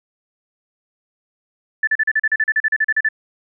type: tone bursts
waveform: sine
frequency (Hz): 1753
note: A6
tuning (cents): -7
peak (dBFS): -13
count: 16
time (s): 1.83-3.088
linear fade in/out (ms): 5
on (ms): 43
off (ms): 38
effects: none